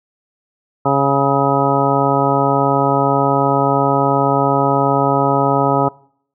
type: harmonic tone with a mistuned harmonic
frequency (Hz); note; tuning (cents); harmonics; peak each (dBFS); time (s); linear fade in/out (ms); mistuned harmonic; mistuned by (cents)
138.59; C#3; 0; 1 / 2 / 3 / 4 / 5 / 6 / 7 / 9; -20 / -20 / -20 / -20 / -20 / -20 / -20 / -20; 0.85-5.89; 10; 9; +23
effects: noise-tail reverb RT60 0.6 s tail -23 dB re dry